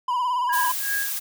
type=tone with vibrato; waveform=triangle; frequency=988 Hz; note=B5; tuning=in tune; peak=-19 dBFS; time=0.08-0.72 s; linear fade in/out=5 ms; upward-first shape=sine; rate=18 Hz; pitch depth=61 cents each way
type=tone with tremolo; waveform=sine; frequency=1640 Hz; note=G#6; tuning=22 cents flat; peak=-23 dBFS; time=0.49-1.18 s; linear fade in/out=5 ms; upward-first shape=sine; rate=2.7 Hz; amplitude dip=100%
type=noise; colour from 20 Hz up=blue; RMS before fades=-28 dBFS; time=0.52-1.2 s; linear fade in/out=20 ms
effects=none